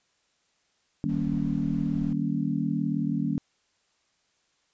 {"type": "chord", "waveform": "sine", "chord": "Eb dominant seventh", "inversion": "none", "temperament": "just", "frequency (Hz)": [155.56, 194.45, 233.3, 280], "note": ["Eb3", "G3", "Bb3", "Db4"], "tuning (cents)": [0, -14, 2, 18], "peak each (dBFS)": -30, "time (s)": [1.04, 3.38], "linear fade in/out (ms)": 0}
{"type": "noise", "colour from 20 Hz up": "brown", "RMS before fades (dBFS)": -41, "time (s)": [1.09, 2.13], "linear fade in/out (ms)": 2}
{"effects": ["white hiss -70 dBFS RMS until 4.73 s", "resampled to 16000 Hz"]}